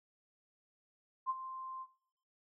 sine tone with ADSR envelope, 1046.5 Hz, C6, in tune, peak -30 dBFS, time 1.26-1.87 s, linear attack 37 ms, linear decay 33 ms, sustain -12 dB, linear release 55 ms, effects noise-tail reverb RT60 0.7 s tail -18 dB re dry

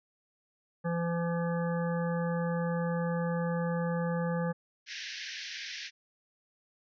harmonic tone, 170 Hz, F3, 46 cents flat, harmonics 1 / 3 / 5 / 7 / 9 / 10, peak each -30 / -34 / -41 / -43 / -48 / -44 dBFS, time 0.84-4.53 s, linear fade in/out 20 ms
pink band-pass noise, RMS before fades -41 dBFS, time 4.86-5.91 s, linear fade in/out 50 ms, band 1600 to 6000 Hz, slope 96 dB/octave
effects none

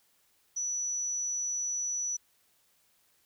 sine tone, 5920 Hz, F#8, in tune, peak -30 dBFS, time 0.56-2.17 s, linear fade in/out 10 ms, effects white hiss -69 dBFS RMS until 3.25 s

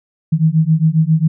sine beating tone pair, 155.56 / 162.96 Hz, D#3 / E3, 0 / -20 cents, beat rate 7.4 Hz, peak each -13 dBFS, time 0.32-1.28 s, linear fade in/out 10 ms, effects none

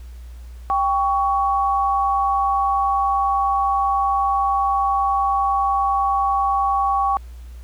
sine tone pair together, 789.9 / 1120 Hz, G5 / C#6, +13 / +18 cents, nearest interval tritone, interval 605 cents, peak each -19 dBFS, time 0.7-7.17 s, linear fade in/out 0 ms, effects added 60 Hz sine -34 dBFS peak until 7.63 s + pink hiss -54 dBFS RMS until 7.63 s

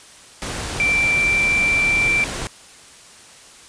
sine tone in noise, 2347 Hz, D7, 2 cents flat, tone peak -15 dBFS, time 0.8-2.24 s, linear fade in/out 0 ms, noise pink, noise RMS -27 dBFS, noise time 0.42-2.47 s, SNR +9 dB, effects white hiss -44 dBFS RMS until 3.68 s + resampled to 22050 Hz

